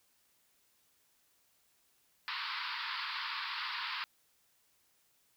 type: band-pass noise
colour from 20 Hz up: pink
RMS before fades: -39 dBFS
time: 2.28-4.04 s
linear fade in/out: 0 ms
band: 920 to 4900 Hz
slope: 96 dB/octave
effects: white hiss -72 dBFS RMS until 5.36 s